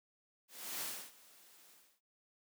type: noise with ADSR envelope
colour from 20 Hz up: white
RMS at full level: -40 dBFS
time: 0.48-2.01 s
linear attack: 330 ms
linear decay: 300 ms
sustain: -22 dB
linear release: 300 ms
effects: high-pass 200 Hz 12 dB/octave